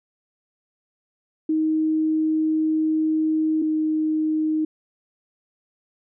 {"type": "tone pair in turn", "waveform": "sine", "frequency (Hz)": [313.9, 311.6], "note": ["D#4", "D#4"], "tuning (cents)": [15, 3], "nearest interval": "unison", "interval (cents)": 12, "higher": "first", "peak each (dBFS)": [-18, -19], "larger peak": "first", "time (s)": [[1.49, 3.62], [3.62, 4.65]], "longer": "first", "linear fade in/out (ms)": 5, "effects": []}